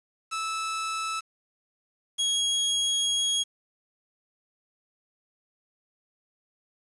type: tone pair in turn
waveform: sawtooth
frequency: 1310 / 3301 Hz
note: E6 / G#7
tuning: -11 / -11 cents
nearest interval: octave + major third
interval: 1600 cents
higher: second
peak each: -25 / -20 dBFS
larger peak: second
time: 0.31-1.21 / 2.18-3.44 s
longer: second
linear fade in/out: 20 ms
effects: resampled to 24000 Hz + 8-bit